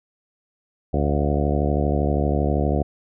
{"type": "harmonic tone with a mistuned harmonic", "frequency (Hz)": 72.6, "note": "D2", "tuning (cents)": -19, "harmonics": [1, 2, 3, 4, 5, 6, 7, 8, 9, 10], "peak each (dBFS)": [-22, -25, -27, -28, -29, -30, -30, -31, -32, -32], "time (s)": [0.93, 2.83], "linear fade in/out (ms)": 10, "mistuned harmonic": 9, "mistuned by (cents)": 50, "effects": []}